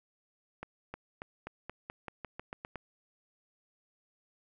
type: accelerating click train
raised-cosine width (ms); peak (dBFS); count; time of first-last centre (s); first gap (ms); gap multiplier
0.5; -25; 12; 0.63-2.757; 310; 0.9
effects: none